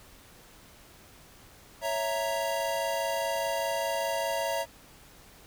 square chord, A# diminished, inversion first, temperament equal, 554.4 / 659.3 / 932.3 Hz, C#5 / E5 / A#5, 0 / 0 / 0 cents, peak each -34 / -32 / -34 dBFS, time 1.81-4.66 s, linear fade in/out 50 ms, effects pink hiss -54 dBFS RMS until 5.46 s

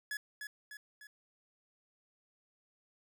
45% pulse tone with echo, 1696 Hz, G#6, 36 cents sharp, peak -36 dBFS, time 0.11-0.17 s, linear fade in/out 2 ms, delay 300 ms, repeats 3, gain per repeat -5 dB, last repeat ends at 1.07 s, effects none

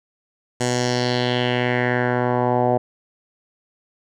10% pulse tone with low-pass filter sweep, 123.47 Hz, B2, in tune, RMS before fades -20 dBFS, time 0.6-2.78 s, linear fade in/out 10 ms, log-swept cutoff 7700 to 690 Hz, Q 2.9, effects none

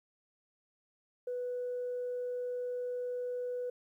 sine tone, 493.9 Hz, B4, in tune, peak -33 dBFS, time 1.27-3.7 s, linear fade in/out 5 ms, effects tanh soft clip ceiling -30 dBFS + 12-bit

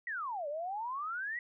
sine exponential two-way sweep, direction down then up, 1975.5 to 564 to 1975.5 Hz, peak -35 dBFS, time 0.07-1.39 s, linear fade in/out 2 ms, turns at 0.48 s, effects none

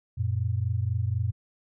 sine tone pair together, 92.5 / 116.54 Hz, F#2 / A#2, 0 / 0 cents, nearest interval major third, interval 400 cents, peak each -27 dBFS, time 0.17-1.32 s, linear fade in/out 20 ms, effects none

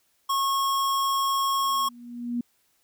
square tone, 1092 Hz, C#6, 26 cents flat, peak -23 dBFS, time 0.29-1.89 s, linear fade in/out 10 ms
sine tone with exponential growth, 240 Hz, B3, 49 cents flat, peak -23 dBFS, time 1.53-2.41 s, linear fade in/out 5 ms, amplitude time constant 190 ms
effects white hiss -68 dBFS RMS until 2.83 s

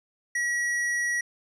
sine tone with hard clipping, 1920 Hz, B6, 49 cents flat, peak -26 dBFS, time 0.35-1.21 s, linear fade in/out 5 ms, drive 14 dB, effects resampled to 22050 Hz

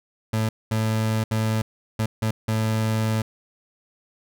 30% pulse tone bursts at uneven times, 110.1 Hz, A2, 2 cents sharp, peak -18 dBFS, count 6, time 0.33-0.49 / 0.71-1.24 / 1.31-1.62 / 1.99-2.06 / 2.22-2.31 / 2.48-3.22 s, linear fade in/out 5 ms, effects none

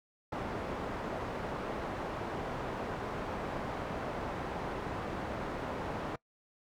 white low-pass noise, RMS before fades -38 dBFS, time 0.32-6.16 s, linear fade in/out 5 ms, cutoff 870 Hz, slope 12 dB/octave, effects noise-tail reverb RT60 0.1 s tail -23 dB re dry

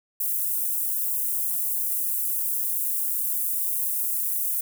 white high-pass noise, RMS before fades -26 dBFS, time 0.2-4.61 s, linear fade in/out 5 ms, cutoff 10000 Hz, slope 24 dB/octave, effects none

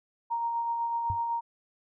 sine tone with tremolo, 932.3 Hz, A#5, in tune, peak -26 dBFS, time 0.3-1.41 s, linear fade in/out 20 ms, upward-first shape sine, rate 8 Hz, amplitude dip 30%
sine tone with exponential decay, 96.8 Hz, G2, 21 cents flat, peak -26 dBFS, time 1.1-1.21 s, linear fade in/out 0 ms, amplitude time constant 23 ms
effects none

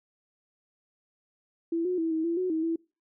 sine tone with pitch steps, 333.2 / 363 / 326.7 / 319.4 / 336.8 / 367.5 / 319.4 / 329.8 Hz, E4 / F#4 / E4 / D#4 / E4 / F#4 / D#4 / E4, +19 / -33 / -15 / +45 / +37 / -12 / +45 / +1 cents, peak -25 dBFS, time 1.72-2.76 s, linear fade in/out 5 ms, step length 130 ms, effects noise-tail reverb RT60 0.3 s tail -25 dB re dry

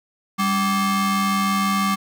45% pulse ring-modulated tone, 482 Hz, B4, 42 cents flat, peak -15 dBFS, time 0.38-1.96 s, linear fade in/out 20 ms, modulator 680 Hz, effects none

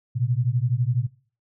sine beating tone pair, 117 / 129 Hz, A#2 / C3, +7 / -24 cents, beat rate 12 Hz, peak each -23 dBFS, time 0.15-1.07 s, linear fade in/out 20 ms, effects noise-tail reverb RT60 0.4 s tail -20 dB re dry

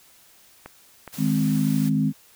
clicks, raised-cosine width 0.5 ms, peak -22 dBFS, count 2, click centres 0.66 / 1.077 s
white noise, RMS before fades -39 dBFS, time 1.12-1.9 s, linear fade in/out 20 ms
sine chord, Ab major, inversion second, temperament equal, 155.56 / 207.7 / 261.6 Hz, Eb3 / Ab3 / C4, 0 / 0 / 0 cents, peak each -23 dBFS, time 1.17-2.13 s, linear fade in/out 50 ms
effects white hiss -54 dBFS RMS until 2.35 s

